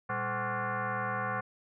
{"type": "tone with frequency modulation", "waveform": "sine", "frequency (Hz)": 199.5, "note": "G3", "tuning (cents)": 31, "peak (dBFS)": -30, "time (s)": [0.09, 1.41], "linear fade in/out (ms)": 10, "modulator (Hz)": 317, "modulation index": 4.8, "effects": []}